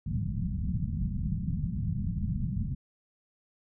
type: low-pass noise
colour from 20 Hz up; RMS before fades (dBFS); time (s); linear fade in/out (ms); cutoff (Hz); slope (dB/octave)
white; -31; 0.06-2.75; 10; 200; 48
effects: none